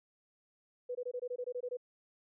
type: tone bursts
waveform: sine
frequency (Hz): 493.9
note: B4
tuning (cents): 0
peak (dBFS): -35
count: 11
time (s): 0.89-1.771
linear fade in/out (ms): 10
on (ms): 61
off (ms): 21
effects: none